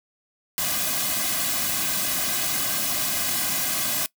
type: noise with comb filter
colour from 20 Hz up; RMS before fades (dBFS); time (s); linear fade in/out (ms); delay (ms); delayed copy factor
white; -25; 0.58-4.06; 0; 2.2; -0.85
effects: noise-tail reverb RT60 0.1 s tail -21 dB re dry